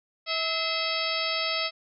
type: harmonic tone with a mistuned harmonic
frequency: 648 Hz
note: E5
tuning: 30 cents flat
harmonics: 1 / 2 / 3 / 4 / 5 / 6 / 7 / 8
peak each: -34 / -34 / -34 / -34 / -34 / -34 / -34 / -34 dBFS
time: 0.26-1.71 s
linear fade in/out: 50 ms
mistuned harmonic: 3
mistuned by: +95 cents
effects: none